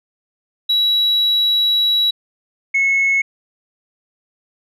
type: tone pair in turn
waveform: sine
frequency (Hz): 3900 / 2189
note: B7 / C#7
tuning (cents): -23 / -22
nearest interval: minor seventh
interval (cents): 999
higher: first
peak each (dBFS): -11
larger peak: neither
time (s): 0.69-2.11 / 2.74-3.22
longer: first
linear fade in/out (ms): 10
effects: tanh soft clip ceiling -10 dBFS